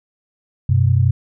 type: tone pair together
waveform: sine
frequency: 94.77 / 126.5 Hz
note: F#2 / B2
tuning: +42 / +42 cents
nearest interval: perfect fourth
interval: 500 cents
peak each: -14 dBFS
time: 0.69-1.11 s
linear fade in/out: 5 ms
effects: none